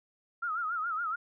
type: tone with vibrato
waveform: sine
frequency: 1333 Hz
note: E6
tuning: 19 cents sharp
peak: -30 dBFS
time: 0.42-1.16 s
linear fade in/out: 10 ms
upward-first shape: sine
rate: 7.1 Hz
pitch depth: 120 cents each way
effects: none